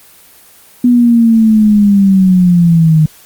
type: linear sweep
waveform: sine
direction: down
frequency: 246.9 to 153.3 Hz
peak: -4 dBFS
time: 0.84-3.06 s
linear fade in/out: 5 ms
effects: white hiss -41 dBFS RMS until 3.25 s + Opus 24 kbps